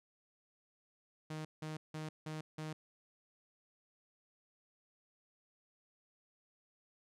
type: tone bursts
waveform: sawtooth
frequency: 155.56 Hz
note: D#3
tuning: in tune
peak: -37 dBFS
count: 5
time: 1.3-2.73 s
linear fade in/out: 5 ms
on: 150 ms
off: 170 ms
effects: low-pass 9000 Hz 12 dB/octave